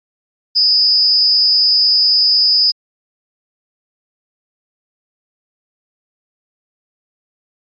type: tone with amplitude modulation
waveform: sine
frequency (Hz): 4978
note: D#8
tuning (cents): 0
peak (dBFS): -5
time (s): 0.55-2.72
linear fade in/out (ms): 20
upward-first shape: sine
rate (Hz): 230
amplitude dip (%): 90
effects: AAC 48 kbps